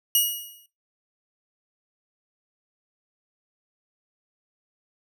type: tone with exponential decay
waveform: 5% pulse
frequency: 2899 Hz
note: F#7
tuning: 36 cents flat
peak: -7 dBFS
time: 0.15-0.66 s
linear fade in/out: 2 ms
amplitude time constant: 110 ms
effects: noise-tail reverb RT60 0.2 s tail -17 dB re dry